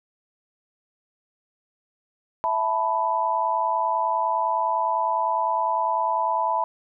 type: chord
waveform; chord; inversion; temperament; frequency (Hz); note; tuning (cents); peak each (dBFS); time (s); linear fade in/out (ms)
sine; E suspended fourth; none; just; 659.3 / 879 / 988.9; E5 / A5 / B5; 0 / -2 / +2; -28 / -25 / -23; 2.44-6.64; 0
effects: none